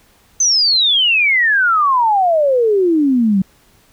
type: exponential sweep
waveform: sine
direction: down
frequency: 6272 to 185 Hz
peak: -10 dBFS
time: 0.4-3.42 s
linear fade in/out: 5 ms
effects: pink hiss -52 dBFS RMS until 3.92 s